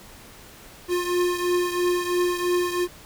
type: beating tone pair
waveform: square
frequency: 354.3 / 357.3 Hz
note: F4 / F4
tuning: +25 / +40 cents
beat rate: 3 Hz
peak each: -23 / -28 dBFS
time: 0.88-2.88 s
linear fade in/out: 50 ms
effects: pink hiss -46 dBFS RMS until 3.05 s